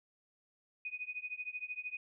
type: tone with tremolo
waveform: sine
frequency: 2489 Hz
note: D#7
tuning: in tune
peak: -35 dBFS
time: 0.85-1.97 s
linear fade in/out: 2 ms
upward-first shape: triangle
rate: 13 Hz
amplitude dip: 100%
effects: none